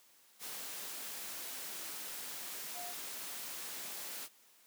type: tone in noise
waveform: sine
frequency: 710 Hz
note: F5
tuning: 28 cents sharp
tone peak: -46 dBFS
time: 2.73-2.94 s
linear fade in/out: 50 ms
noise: white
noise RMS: -44 dBFS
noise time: 0.39-4.29 s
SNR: -5 dB
effects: white hiss -65 dBFS RMS until 4.66 s + high-pass 200 Hz 12 dB/octave